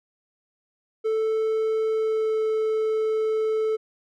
triangle tone with pitch glide, 440.2 to 437.4 Hz, A4 to A4, +1 to -10 cents, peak -19 dBFS, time 1.04-3.77 s, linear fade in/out 20 ms, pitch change -11 cents, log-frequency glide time 1.9-2.41 s, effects none

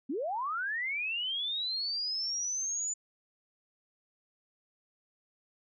sine linear sweep, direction up, 233.1 to 7040 Hz, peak -31 dBFS, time 0.09-2.94 s, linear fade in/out 10 ms, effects none

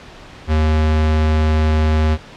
square tone, 77.78 Hz, D#2, in tune, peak -13 dBFS, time 0.47-2.18 s, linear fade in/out 50 ms, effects pink hiss -38 dBFS RMS until 2.36 s + low-pass 4000 Hz 12 dB/octave

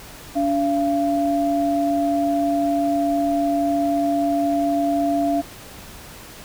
sine tone pair together, 287.2 / 683 Hz, D4 / F5, -39 / -39 cents, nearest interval octave + minor third, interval 1500 cents, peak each -20 dBFS, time 0.35-5.42 s, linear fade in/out 20 ms, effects pink hiss -40 dBFS RMS until 6.44 s

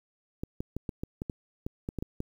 clicks, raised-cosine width 3 ms, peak -20 dBFS, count 12, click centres 0.435 / 0.605 / 0.766 / 0.892 / 1.035 / 1.219 / 1.298 / 1.665 / 1.889 / 1.987 / 2.025 / 2.204 s, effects 9-bit

